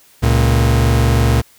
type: tone pair together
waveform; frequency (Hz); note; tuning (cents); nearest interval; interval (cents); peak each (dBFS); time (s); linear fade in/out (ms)
40% pulse; 69.57 / 115.8; C#2 / A#2; +7 / -11; major sixth; 882; -13 / -12; 0.22-1.42; 20
effects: white hiss -49 dBFS RMS until 1.58 s